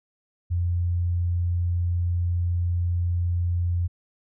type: tone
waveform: sine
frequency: 87.31 Hz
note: F2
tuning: in tune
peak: -21 dBFS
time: 0.5-3.88 s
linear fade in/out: 20 ms
effects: none